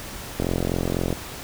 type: click train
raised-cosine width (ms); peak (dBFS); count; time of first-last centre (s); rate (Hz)
2; -10; 33; 0.4-1.127; 44
effects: pink hiss -36 dBFS RMS until 1.43 s